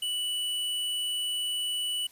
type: tone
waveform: square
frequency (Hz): 2960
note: F#7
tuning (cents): 0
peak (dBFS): -29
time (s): 0.02-2.07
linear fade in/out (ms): 5
effects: white hiss -57 dBFS RMS until 2.11 s + resampled to 32000 Hz